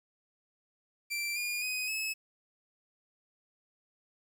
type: tone with pitch steps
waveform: sawtooth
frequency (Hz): 2349 / 2426 / 2506 / 2588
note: D7 / D#7 / D#7 / E7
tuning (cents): 0 / -44 / +12 / -32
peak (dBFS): -29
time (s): 1.1-2.14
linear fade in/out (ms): 20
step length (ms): 260
effects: 10-bit